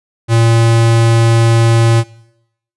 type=tone; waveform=square; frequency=115.1 Hz; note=A#2; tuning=22 cents flat; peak=-8 dBFS; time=0.28-2.04 s; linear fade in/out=50 ms; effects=noise-tail reverb RT60 0.8 s tail -20 dB re dry + resampled to 24000 Hz